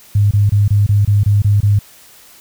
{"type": "tone bursts", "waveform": "sine", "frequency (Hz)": 102.3, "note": "G#2", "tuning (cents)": -26, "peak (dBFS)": -8, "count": 9, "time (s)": [0.15, 1.79], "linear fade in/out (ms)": 5, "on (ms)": 160, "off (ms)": 25, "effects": ["white hiss -43 dBFS RMS until 2.4 s"]}